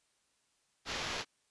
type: noise with sample-and-hold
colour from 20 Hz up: blue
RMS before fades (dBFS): -38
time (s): 0.85-1.25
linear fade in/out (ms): 50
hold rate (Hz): 8820
effects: white hiss -75 dBFS RMS until 1.5 s + resampled to 22050 Hz